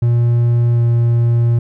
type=tone with pitch glide; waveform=triangle; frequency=118.9 to 117.94 Hz; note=A#2 to A#2; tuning=+35 to +21 cents; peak=-8 dBFS; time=0.02-1.59 s; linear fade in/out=5 ms; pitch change=-14 cents; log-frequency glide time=0.73-0.8 s; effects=none